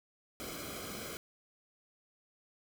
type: noise with comb filter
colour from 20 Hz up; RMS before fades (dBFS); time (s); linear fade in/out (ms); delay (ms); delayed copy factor
pink; -43; 0.4-1.17; 0; 1.1; -0.8
effects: none